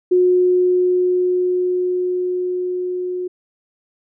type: tone with level ramp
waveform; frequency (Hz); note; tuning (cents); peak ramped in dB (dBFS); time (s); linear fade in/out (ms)
sine; 362.4; F#4; -36; -10 to -21; 0.11-3.28; 10
effects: none